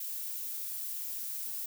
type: noise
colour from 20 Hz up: violet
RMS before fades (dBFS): -38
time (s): 0-1.66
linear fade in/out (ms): 5
effects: none